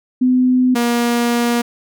sine / sawtooth tone pair in turn, 253.3 / 237.9 Hz, B3 / A#3, +44 / +35 cents, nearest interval minor second, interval 109 cents, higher first, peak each -10 dBFS, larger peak neither, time 0.21-0.75 / 0.75-1.62 s, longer second, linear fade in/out 10 ms, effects none

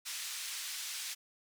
white band-pass noise, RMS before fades -41 dBFS, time 0.05-1.15 s, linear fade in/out 20 ms, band 1900 to 8100 Hz, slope 12 dB/octave, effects none

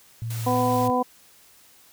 sine tone with vibrato, 114.2 Hz, A#2, 35 cents flat, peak -27 dBFS, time 0.22-0.9 s, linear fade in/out 0 ms, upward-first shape triangle, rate 3 Hz, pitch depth 17 cents each way
white noise, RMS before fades -38 dBFS, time 0.3-0.88 s, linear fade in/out 5 ms
harmonic tone, 250 Hz, B3, 21 cents sharp, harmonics 1 / 2 / 3 / 4, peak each -25 / -25 / -25 / -25 dBFS, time 0.46-1.03 s, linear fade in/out 10 ms
effects white hiss -54 dBFS RMS until 1.92 s

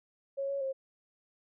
sine tone with pitch steps, 550 / 556 / 535 Hz, C#5 / C#5 / C5, -14 / +5 / +38 cents, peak -31 dBFS, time 0.37-0.73 s, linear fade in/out 20 ms, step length 120 ms, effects none

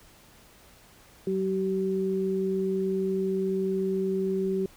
sine tone pair together, 188.9 / 382.4 Hz, F#3 / G4, +36 / -43 cents, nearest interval octave, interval 1221 cents, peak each -29 / -26 dBFS, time 1.27-4.66 s, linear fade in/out 2 ms, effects pink hiss -55 dBFS RMS until 4.76 s

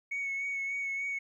sine tone with vibrato, 2217 Hz, C#7, in tune, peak -30 dBFS, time 0.11-1.19 s, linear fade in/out 10 ms, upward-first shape sine, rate 3.4 Hz, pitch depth 21 cents each way, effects tanh soft clip ceiling -29 dBFS + 12-bit

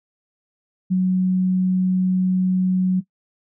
sine tone, 185 Hz, F#3, in tune, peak -15 dBFS, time 0.9-3.01 s, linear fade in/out 20 ms, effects noise-tail reverb RT60 0.1 s tail -17 dB re dry

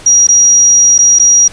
sine tone with dropouts, 5740 Hz, F8, 47 cents sharp, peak -3 dBFS, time 0.06-1.48 s, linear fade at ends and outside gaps 5 ms, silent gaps 0.271-0.287 / 0.981-0.988 / 1.188-1.196 s, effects pink hiss -34 dBFS RMS until 1.52 s + resampled to 22050 Hz

